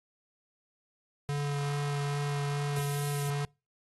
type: tone with vibrato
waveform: square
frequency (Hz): 143.5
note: D3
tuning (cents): -40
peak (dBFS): -30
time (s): 1.29-3.45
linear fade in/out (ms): 0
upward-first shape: sine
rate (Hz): 2.4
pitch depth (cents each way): 10
type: noise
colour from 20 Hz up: blue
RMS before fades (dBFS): -38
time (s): 2.76-3.3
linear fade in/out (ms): 5
effects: noise-tail reverb RT60 0.3 s tail -26 dB re dry + AAC 32 kbps